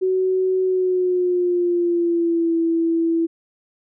sine tone with pitch glide, 373.9 to 331.2 Hz, F#4 to E4, +18 to +8 cents, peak -16 dBFS, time 0.01-3.27 s, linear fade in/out 20 ms, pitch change -210 cents, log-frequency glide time 0.63-2.56 s, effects none

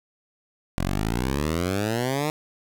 10% pulse exponential sweep, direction up, 43 to 155.9 Hz, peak -15 dBFS, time 0.78-2.3 s, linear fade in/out 0 ms, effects none

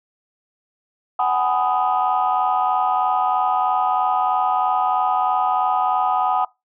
sine chord, G# minor seventh, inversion third, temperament just, 747.5 / 830.6 / 996.7 / 1245.9 Hz, F#5 / G#5 / B5 / D#6, +17 / 0 / +16 / +2 cents, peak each -19 / -22 / -24 / -22 dBFS, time 1.19-6.45 s, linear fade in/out 5 ms, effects noise-tail reverb RT60 0.2 s tail -21 dB re dry + tanh soft clip ceiling -8 dBFS

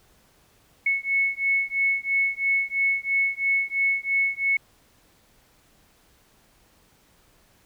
sine beating tone pair, 2200 / 2203 Hz, C#7 / C#7, -14 / -11 cents, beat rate 3 Hz, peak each -24 dBFS, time 0.86-4.57 s, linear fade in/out 5 ms, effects pink hiss -60 dBFS RMS until 7.65 s

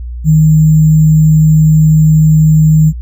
sine tone with sample-and-hold, 156.1 Hz, D#3, 6 cents sharp, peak -3 dBFS, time 0.24-2.93 s, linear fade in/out 50 ms, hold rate 7350 Hz, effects added 60 Hz sine -19 dBFS peak until 3.01 s

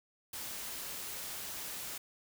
white noise, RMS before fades -42 dBFS, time 0.33-1.98 s, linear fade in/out 5 ms, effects none

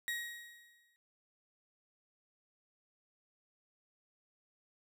35% pulse tone with exponential decay, 1893 Hz, A#6, 26 cents sharp, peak -32 dBFS, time 0.08-0.96 s, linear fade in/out 0 ms, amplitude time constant 190 ms, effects none

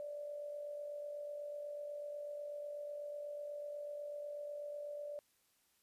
sine tone with amplitude modulation, 585 Hz, D5, 7 cents flat, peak -40 dBFS, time 0-5.19 s, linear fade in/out 0 ms, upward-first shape sine, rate 48.1 Hz, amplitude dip 45%, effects white hiss -75 dBFS RMS until 5.82 s + resampled to 32000 Hz

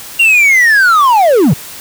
triangle linear sweep, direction down, 2800 to 112.3 Hz, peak -3 dBFS, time 0.19-1.54 s, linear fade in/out 10 ms, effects white hiss -29 dBFS RMS until 1.8 s

